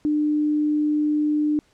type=tone; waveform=sine; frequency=300 Hz; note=D4; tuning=37 cents sharp; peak=-18 dBFS; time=0.05-1.59 s; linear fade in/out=0 ms; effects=pink hiss -61 dBFS RMS until 1.73 s + low-pass 8000 Hz 12 dB/octave